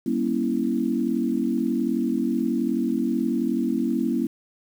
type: chord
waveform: sine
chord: G diminished seventh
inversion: none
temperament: equal with one note detuned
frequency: 196 / 238.5 / 277.2 / 329.6 Hz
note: G3 / Bb3 / Db4 / Fb4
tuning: 0 / +40 / 0 / 0 cents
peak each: -30 / -24 / -27 / -27 dBFS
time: 0.06-4.27 s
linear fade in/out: 5 ms
effects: 8-bit